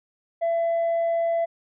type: tone with tanh clipping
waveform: sine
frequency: 671 Hz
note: E5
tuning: 31 cents sharp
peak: -21 dBFS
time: 0.41-1.46 s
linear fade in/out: 20 ms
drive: 1 dB
effects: none